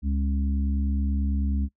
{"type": "harmonic tone", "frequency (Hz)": 69.3, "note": "C#2", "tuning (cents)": 0, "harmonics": [1, 3, 4], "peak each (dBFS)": [-23, -30, -36], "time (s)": [0.02, 1.69], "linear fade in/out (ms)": 50, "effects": ["noise-tail reverb RT60 0.1 s tail -21 dB re dry"]}